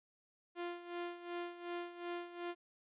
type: tone with tremolo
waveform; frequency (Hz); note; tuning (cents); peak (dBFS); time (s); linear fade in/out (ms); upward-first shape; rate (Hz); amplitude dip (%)
sawtooth; 348.3; F4; -5; -35; 0.55-2.55; 50; sine; 2.7; 75
effects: resampled to 8000 Hz